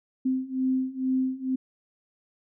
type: beating tone pair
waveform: sine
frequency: 258.8 / 261 Hz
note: C4 / C4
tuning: -19 / -4 cents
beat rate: 2.2 Hz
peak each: -28 / -26 dBFS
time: 0.25-1.56 s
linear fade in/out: 10 ms
effects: none